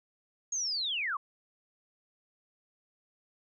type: linear sweep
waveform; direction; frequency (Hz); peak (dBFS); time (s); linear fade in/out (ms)
sine; down; 6645 to 1046.5; -30; 0.52-1.17; 5
effects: none